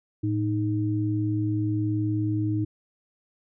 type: tone pair together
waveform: sine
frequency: 110 / 311.1 Hz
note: A2 / D#4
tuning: 0 / 0 cents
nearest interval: octave + tritone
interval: 1800 cents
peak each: -25 / -26 dBFS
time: 0.23-2.65 s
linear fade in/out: 10 ms
effects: none